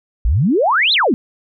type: exponential two-way sweep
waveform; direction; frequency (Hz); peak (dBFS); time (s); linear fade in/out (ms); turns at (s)
sine; up then down; 48.34 to 4246 to 204.3; -11; 0.25-1.14; 0; 0.93
effects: none